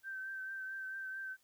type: tone with vibrato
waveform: sine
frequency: 1553 Hz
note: G6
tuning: 17 cents flat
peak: -40 dBFS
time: 0.03-1.37 s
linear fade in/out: 50 ms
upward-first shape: triangle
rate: 4.5 Hz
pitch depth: 30 cents each way
effects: white hiss -73 dBFS RMS until 1.43 s